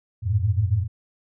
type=tone cluster; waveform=sine; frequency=89.4 / 103.2 / 110.8 Hz; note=F2 / G#2 / A2; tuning=+41 / -10 / +13 cents; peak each=-23 dBFS; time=0.22-0.88 s; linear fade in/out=50 ms; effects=none